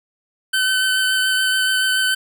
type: tone with vibrato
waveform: 25% pulse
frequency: 1525 Hz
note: G6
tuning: 48 cents flat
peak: -12 dBFS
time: 0.53-2.15 s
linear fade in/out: 10 ms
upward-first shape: triangle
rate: 7 Hz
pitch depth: 17 cents each way
effects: none